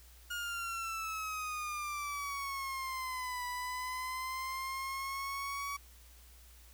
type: exponential two-way sweep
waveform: 30% pulse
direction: down then up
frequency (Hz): 1433 to 985 to 1133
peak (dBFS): -34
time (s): 0.3-5.77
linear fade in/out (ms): 10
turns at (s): 3.45
effects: added 60 Hz sine -56 dBFS peak until 6.73 s + white hiss -61 dBFS RMS until 6.73 s